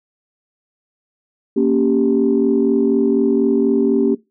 sine chord, G diminished, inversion first, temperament equal, 233.1 / 277.2 / 392 Hz, Bb3 / Db4 / G4, 0 / 0 / 0 cents, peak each -16 dBFS, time 1.56-4.15 s, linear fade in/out 10 ms, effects noise-tail reverb RT60 0.2 s tail -19 dB re dry + tanh soft clip ceiling -4 dBFS

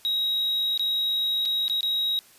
triangle tone with dropouts, 3813 Hz, A#7, 38 cents sharp, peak -21 dBFS, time 0.05-2.19 s, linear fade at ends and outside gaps 0 ms, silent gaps 0.776-0.795 / 1.453-1.457 / 1.681-1.698 / 1.808-1.83 s, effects white hiss -54 dBFS RMS until 2.38 s + resampled to 32000 Hz

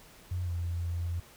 sine tone with pitch glide, 89.8 to 85.89 Hz, F2 to F2, +49 to -28 cents, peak -30 dBFS, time 0.31-1.2 s, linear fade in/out 5 ms, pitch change -77 cents, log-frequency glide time 0.43-0.52 s, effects pink hiss -55 dBFS RMS until 1.36 s

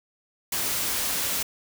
white noise, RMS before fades -27 dBFS, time 0.52-1.43 s, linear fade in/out 5 ms, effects none

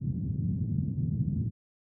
pink band-pass noise, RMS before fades -30 dBFS, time 0-1.51 s, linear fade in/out 50 ms, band 100 to 190 Hz, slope 24 dB/octave, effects none

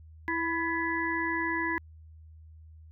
harmonic tone with a mistuned harmonic, 330 Hz, E4, 2 cents sharp, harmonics 1 / 3 / 5 / 6, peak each -33 / -33 / -33 / -33 dBFS, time 0.28-1.78 s, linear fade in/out 0 ms, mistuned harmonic 5, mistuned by +48 cents, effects added 79 Hz sine -48 dBFS peak until 2.91 s

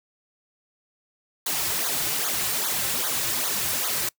white noise with flanger, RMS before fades -26 dBFS, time 1.46-4.09 s, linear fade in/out 5 ms, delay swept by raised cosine 0.37 to 4.37 ms, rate 2.5 Hz, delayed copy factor -0.95, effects noise-tail reverb RT60 0.1 s tail -23 dB re dry

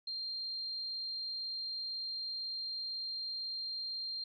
sine tone, 4186 Hz, C8, in tune, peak -37 dBFS, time 0.07-4.24 s, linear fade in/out 5 ms, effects none

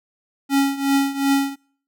square tone with tremolo, 276.2 Hz, C#4, 6 cents flat, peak -14 dBFS, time 0.49-1.56 s, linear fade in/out 50 ms, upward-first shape triangle, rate 2.7 Hz, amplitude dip 85%, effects noise-tail reverb RT60 0.5 s tail -24 dB re dry

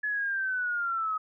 sine linear sweep, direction down, 1712 to 1260 Hz, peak -27 dBFS, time 0.03-1.18 s, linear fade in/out 10 ms, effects none

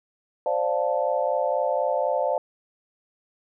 sine chord, D minor seventh, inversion third, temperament equal, 523.3 / 587.3 / 698.5 / 880 Hz, C5 / D5 / F5 / A5, 0 / 0 / 0 / 0 cents, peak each -26 / -25 / -28 / -29 dBFS, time 0.46-2.38 s, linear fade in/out 2 ms, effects none

